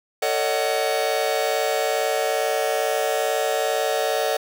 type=chord; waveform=45% pulse; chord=D# half-diminished seventh; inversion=second; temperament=just; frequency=448 / 560 / 622.3 / 746.7 Hz; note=A4 / C#5 / D#5 / F#5; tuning=+31 / +18 / 0 / +16 cents; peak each=-26 dBFS; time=0.22-4.37 s; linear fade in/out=5 ms; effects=none